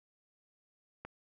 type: click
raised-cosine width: 0.5 ms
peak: -28 dBFS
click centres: 1.05 s
effects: none